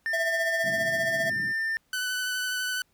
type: tone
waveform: triangle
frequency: 1795 Hz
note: A6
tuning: 34 cents sharp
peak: -24 dBFS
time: 0.06-1.77 s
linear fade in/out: 0 ms
type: tone with tremolo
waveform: square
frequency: 661 Hz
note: E5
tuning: 5 cents sharp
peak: -26 dBFS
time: 0.13-1.3 s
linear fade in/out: 5 ms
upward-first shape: triangle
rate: 15 Hz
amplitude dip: 70%
type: band-pass noise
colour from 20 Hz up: pink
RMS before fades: -41 dBFS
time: 0.63-1.53 s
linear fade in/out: 20 ms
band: 130 to 280 Hz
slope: 24 dB/octave
type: tone with vibrato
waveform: sawtooth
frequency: 1500 Hz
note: F#6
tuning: 23 cents sharp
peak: -24 dBFS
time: 1.93-2.82 s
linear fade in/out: 2 ms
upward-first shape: sine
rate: 12 Hz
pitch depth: 15 cents each way
effects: pink hiss -69 dBFS RMS until 2.93 s